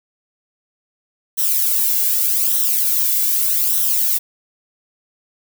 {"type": "noise with flanger", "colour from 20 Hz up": "violet", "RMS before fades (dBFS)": -17, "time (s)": [1.37, 4.19], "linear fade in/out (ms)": 20, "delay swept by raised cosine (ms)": [0.42, 1.62], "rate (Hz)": 0.83, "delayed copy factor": -0.7, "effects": []}